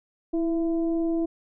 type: tone with frequency modulation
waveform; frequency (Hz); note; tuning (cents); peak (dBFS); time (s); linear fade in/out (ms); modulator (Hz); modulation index
sine; 329.6; E4; 0; -22; 0.33-1.26; 10; 341; 0.49
effects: none